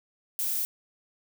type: noise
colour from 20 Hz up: violet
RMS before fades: -29 dBFS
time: 0.39-0.65 s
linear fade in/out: 0 ms
effects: none